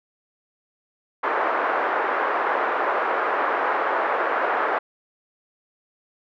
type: band-pass noise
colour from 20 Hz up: white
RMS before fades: -23 dBFS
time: 1.23-4.79 s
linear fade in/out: 10 ms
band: 390 to 1500 Hz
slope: 24 dB/octave
effects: none